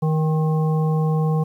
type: harmonic tone with a mistuned harmonic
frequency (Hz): 157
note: D#3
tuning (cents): +16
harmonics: 1 / 3 / 5 / 7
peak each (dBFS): -17 / -27 / -31 / -34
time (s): 0.02-1.44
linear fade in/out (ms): 10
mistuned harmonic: 7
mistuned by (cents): -36
effects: 9-bit